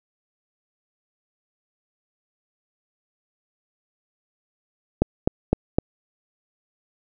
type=click train; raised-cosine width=2 ms; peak=-3 dBFS; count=4; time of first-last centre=5.02-5.785 s; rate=3.92 Hz; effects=none